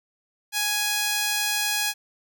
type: tone with high-pass filter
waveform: sawtooth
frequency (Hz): 832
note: G#5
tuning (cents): +3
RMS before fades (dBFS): -25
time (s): 0.52-1.94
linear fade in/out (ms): 50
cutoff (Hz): 2100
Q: 0.57
effects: none